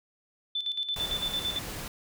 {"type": "tone with tremolo", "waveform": "sine", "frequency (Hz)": 3520, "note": "A7", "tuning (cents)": 0, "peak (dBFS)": -27, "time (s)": [0.55, 1.59], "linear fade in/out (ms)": 5, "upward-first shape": "square", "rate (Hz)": 8.9, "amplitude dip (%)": 65}
{"type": "noise", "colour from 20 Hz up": "pink", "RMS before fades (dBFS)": -38, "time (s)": [0.96, 1.88], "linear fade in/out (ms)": 2}
{"effects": []}